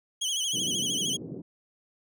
25% pulse tone with vibrato, 3136 Hz, G7, in tune, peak -23 dBFS, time 0.21-1.17 s, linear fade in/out 10 ms, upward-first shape sine, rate 13 Hz, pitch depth 100 cents each way
pink band-pass noise, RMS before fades -38 dBFS, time 0.53-1.42 s, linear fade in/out 10 ms, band 150 to 370 Hz, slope 24 dB/octave
effects none

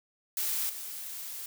blue noise with level steps, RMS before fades -31 / -40 dBFS, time 0.37-1.46 s, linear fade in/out 2 ms, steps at 0.69 s, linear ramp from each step 10 ms, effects none

